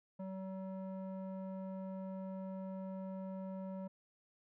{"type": "tone with low-pass filter", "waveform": "square", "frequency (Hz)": 190, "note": "F#3", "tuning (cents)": 46, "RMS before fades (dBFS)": -44, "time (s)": [0.19, 3.88], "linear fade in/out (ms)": 10, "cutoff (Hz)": 760, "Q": 1.9, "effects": []}